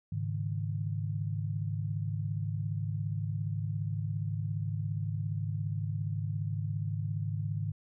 sine chord, Ab suspended fourth, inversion none, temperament just, 103.83 / 138.43 / 155.74 Hz, Ab2 / Db3 / Eb3, 0 / -2 / +2 cents, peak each -33 / -38 / -36 dBFS, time 0.12-7.72 s, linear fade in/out 5 ms, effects none

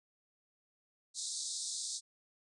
white band-pass noise, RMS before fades -40 dBFS, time 1.14-2.01 s, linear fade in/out 50 ms, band 3700 to 9100 Hz, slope 96 dB/octave, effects none

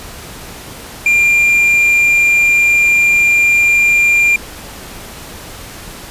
triangle tone with quantisation, 2391 Hz, D7, 30 cents sharp, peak -6 dBFS, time 1.06-4.36 s, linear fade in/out 2 ms, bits 6, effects pink hiss -31 dBFS RMS until 6.1 s + resampled to 32000 Hz

